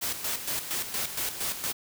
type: noise with tremolo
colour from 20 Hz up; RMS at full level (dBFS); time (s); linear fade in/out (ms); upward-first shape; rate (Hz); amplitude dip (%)
white; -30; 0.01-1.73; 20; square; 4.3; 60
effects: none